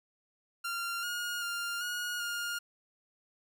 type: tone with pitch steps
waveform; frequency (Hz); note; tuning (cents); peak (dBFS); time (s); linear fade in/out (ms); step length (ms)
sawtooth; 1385 / 1432 / 1399 / 1444 / 1416; F6 / F6 / F6 / F#6 / F6; -15 / +43 / +3 / -43 / +23; -30; 0.64-2.59; 10; 390
effects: none